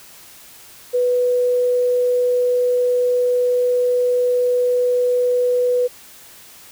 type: tone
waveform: sine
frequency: 493.9 Hz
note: B4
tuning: in tune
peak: -14 dBFS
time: 0.93-5.88 s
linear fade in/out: 20 ms
effects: white hiss -43 dBFS RMS until 6.71 s